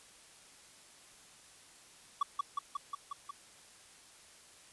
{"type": "tone with echo", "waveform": "triangle", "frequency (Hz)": 1138, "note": "C#6", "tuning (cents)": 45, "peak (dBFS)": -25, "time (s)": [2.21, 2.23], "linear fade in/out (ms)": 5, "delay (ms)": 180, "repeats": 6, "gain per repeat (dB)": -2, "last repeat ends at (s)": 3.31, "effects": ["white hiss -58 dBFS RMS until 4.72 s", "resampled to 24000 Hz"]}